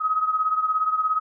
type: beating tone pair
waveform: sine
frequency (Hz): 1264 / 1281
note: D#6 / E6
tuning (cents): +27 / -50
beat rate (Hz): 17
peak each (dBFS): -21 / -26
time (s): 0-1.2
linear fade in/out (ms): 20
effects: none